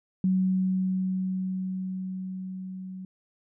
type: tone with level ramp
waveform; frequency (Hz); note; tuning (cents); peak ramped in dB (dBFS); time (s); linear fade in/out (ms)
sine; 187; F#3; +19; -20 to -36; 0.24-3.05; 2
effects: none